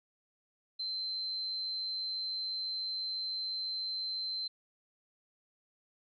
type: tone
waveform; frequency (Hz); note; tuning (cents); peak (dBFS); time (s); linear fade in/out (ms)
sine; 4097; C8; -37; -34; 0.79-4.48; 10
effects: none

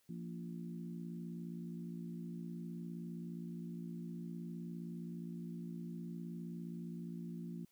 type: harmonic tone with a mistuned harmonic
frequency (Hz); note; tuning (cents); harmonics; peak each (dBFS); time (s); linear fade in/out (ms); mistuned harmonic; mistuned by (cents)
57.3; A#1; -29; 3 / 4 / 5 / 6; -44 / -48 / -56 / -55; 0.09-7.65; 5; 4; +16
effects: white hiss -75 dBFS RMS until 7.71 s

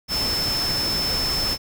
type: tone in noise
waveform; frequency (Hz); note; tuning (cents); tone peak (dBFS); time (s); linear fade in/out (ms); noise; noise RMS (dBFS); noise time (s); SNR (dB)
sine; 5274; E8; 0; -22; 0.08-1.58; 50; pink; -28; 0.08-1.58; +3
effects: none

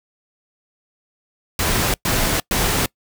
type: noise bursts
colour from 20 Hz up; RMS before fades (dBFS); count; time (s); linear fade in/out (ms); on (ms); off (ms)
pink; -19; 3; 1.59-2.86; 2; 350; 110
effects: noise-tail reverb RT60 0.1 s tail -24 dB re dry

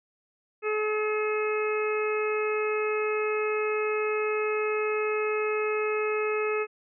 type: harmonic tone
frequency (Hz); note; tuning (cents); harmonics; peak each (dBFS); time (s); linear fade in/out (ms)
427.1; G#4; +48; 1 / 2 / 3 / 4 / 5 / 6; -26 / -41 / -33 / -41 / -38 / -34; 0.62-6.67; 50
effects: none

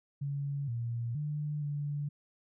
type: tone with pitch steps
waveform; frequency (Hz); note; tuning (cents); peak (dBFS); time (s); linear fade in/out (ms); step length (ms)
sine; 141.2 / 117.7 / 148.9 / 145.3; C#3 / A#2 / D3 / D3; +32 / +17 / +24 / -18; -32; 0.21-2.09; 10; 470
effects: none

